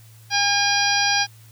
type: harmonic tone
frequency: 810 Hz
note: G#5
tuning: 43 cents flat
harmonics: 1 / 2 / 3 / 4 / 5 / 6 / 7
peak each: -23 / -23 / -26 / -27 / -30 / -23 / -26 dBFS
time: 0.3-1.27 s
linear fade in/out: 50 ms
effects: added 111 Hz sine -45 dBFS peak until 1.51 s + white hiss -53 dBFS RMS until 1.51 s